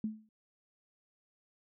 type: tone with exponential decay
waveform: sine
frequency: 216.8 Hz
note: A3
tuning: 25 cents flat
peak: -29 dBFS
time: 0.04-0.29 s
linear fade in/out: 2 ms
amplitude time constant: 53 ms
effects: none